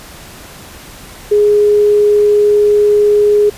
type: tone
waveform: sine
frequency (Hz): 415.5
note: G#4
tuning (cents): +1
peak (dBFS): -6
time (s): 1.31-3.5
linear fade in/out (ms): 10
effects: pink hiss -34 dBFS RMS until 3.57 s + resampled to 32000 Hz